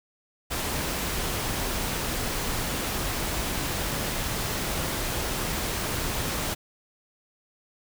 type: noise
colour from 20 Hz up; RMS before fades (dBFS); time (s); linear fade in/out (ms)
pink; -29; 0.5-6.55; 20
effects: none